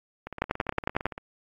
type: two click trains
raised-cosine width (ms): 0.5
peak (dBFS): -21 / -9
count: 17 / 8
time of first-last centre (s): 0.27-1.179 / 0.42-1.056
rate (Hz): 17.6 / 11
effects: AAC 64 kbps